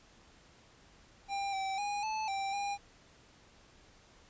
square tone with pitch steps, 795 / 773 / 819 / 870 / 784 / 807 Hz, G5 / G5 / G#5 / A5 / G5 / G#5, +24 / -24 / -24 / -20 / 0 / -50 cents, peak -34 dBFS, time 1.28-2.78 s, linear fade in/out 50 ms, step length 250 ms, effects pink hiss -61 dBFS RMS until 4.29 s + resampled to 16000 Hz

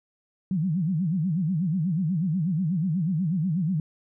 sine tone with vibrato, 171.3 Hz, F3, 33 cents flat, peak -22 dBFS, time 0.51-3.8 s, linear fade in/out 2 ms, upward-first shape sine, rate 8.2 Hz, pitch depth 230 cents each way, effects none

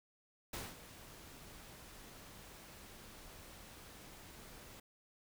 pink noise with ADSR envelope, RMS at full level -42 dBFS, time 0.53-4.8 s, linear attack 5 ms, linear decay 200 ms, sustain -13 dB, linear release 5 ms, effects none

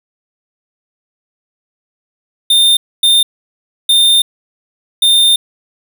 square tone bursts at uneven times, 3622 Hz, A7, 49 cents sharp, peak -7 dBFS, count 4, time 2.5-2.77 / 3.03-3.23 / 3.89-4.22 / 5.02-5.36 s, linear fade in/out 5 ms, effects none

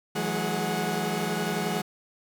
sawtooth tone cluster, 162.9 / 183.3 / 213.6 / 415.7 / 734 Hz, E3 / F#3 / G#3 / G#4 / F#5, -20 / -16 / +49 / +2 / -14 cents, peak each -29 dBFS, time 0.15-1.82 s, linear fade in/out 10 ms, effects none

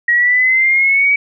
sine linear sweep, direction up, 1892 to 2279 Hz, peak -9 dBFS, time 0.08-1.16 s, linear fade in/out 5 ms, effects none

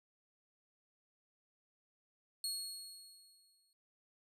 25% pulse tone with exponential decay, 4321 Hz, C#8, 45 cents flat, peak -31 dBFS, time 2.44-3.73 s, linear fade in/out 1 ms, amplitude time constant 280 ms, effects none

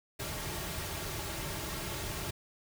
pink noise with comb filter, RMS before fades -38 dBFS, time 0.19-2.31 s, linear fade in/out 10 ms, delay 4 ms, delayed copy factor -0.55, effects none

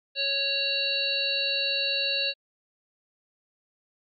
harmonic tone with a mistuned harmonic, 553 Hz, C#5, 4 cents flat, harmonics 1 / 3 / 5 / 7 / 8, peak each -35 / -39 / -29 / -28 / -31 dBFS, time 0.15-2.34 s, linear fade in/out 50 ms, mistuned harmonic 7, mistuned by +26 cents, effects Opus 48 kbps

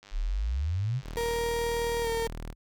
click train, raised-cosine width 0.2 ms, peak -33 dBFS, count 136, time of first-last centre 0.03-1.367 s, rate 101 Hz
sine exponential sweep, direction up, 32.15 to 138.59 Hz, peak -26 dBFS, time 0.11-1.02 s, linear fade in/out 50 ms
sawtooth tone, 39.49 Hz, D#1, 26 cents sharp, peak -32 dBFS, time 1.02-2.55 s, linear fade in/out 50 ms
35% pulse tone with pitch glide, 468.6 to 457.4 Hz, A#4 to A#4, +9 to -33 cents, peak -26 dBFS, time 1.17-2.27 s, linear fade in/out 0 ms, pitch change -42 cents, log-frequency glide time 2.02-2.08 s
effects none

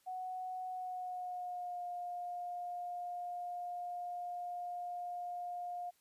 sine tone with pitch glide, 740 to 709 Hz, F#5 to F5, 0 to +26 cents, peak -39 dBFS, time 0.06-5.91 s, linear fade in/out 20 ms, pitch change -74 cents, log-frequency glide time 0.68-1.84 s, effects white hiss -73 dBFS RMS until 6 s + resampled to 32000 Hz

